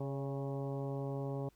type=harmonic tone with a mistuned harmonic; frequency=137.2 Hz; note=C#3; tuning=17 cents flat; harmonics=1 / 2 / 3 / 4 / 5 / 6 / 7 / 8; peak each=-38 / -44 / -43 / -45 / -52 / -51 / -56 / -57 dBFS; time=0-1.49 s; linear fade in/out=5 ms; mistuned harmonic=4; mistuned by=+35 cents; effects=added 50 Hz sine -70 dBFS peak until 1.55 s + pink hiss -72 dBFS RMS until 1.55 s